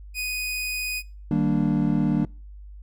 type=tone; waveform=sawtooth; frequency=2489 Hz; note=D#7; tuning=in tune; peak=-23 dBFS; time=0.14-1.03 s; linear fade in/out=50 ms
type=chord; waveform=triangle; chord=Eb major seventh; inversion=none; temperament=equal; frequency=155.56 / 196 / 233.1 / 293.7 Hz; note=Eb3 / G3 / Bb3 / D4; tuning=0 / 0 / 0 / 0 cents; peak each=-23 dBFS; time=1.31-2.25 s; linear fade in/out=2 ms
effects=noise-tail reverb RT60 0.4 s tail -26 dB re dry + added 50 Hz sine -39 dBFS peak until 2.82 s